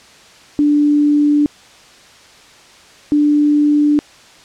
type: tone pair in turn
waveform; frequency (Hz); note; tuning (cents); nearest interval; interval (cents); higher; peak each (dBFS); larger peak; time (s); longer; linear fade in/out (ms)
sine; 293.7 / 295; D4 / D4; 0 / +8; unison; 8; second; -9; neither; 0.59-1.46 / 3.12-3.99; neither; 0
effects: white hiss -43 dBFS RMS until 4.44 s + low-pass 6000 Hz 12 dB/octave